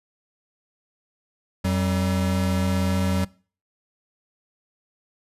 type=tone pair together; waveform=square; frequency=89.67 / 190 Hz; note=F2 / F#3; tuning=+46 / +46 cents; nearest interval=octave + minor second; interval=1300 cents; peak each=-24 dBFS; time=1.64-3.25 s; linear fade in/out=10 ms; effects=noise-tail reverb RT60 0.4 s tail -22 dB re dry + resampled to 32000 Hz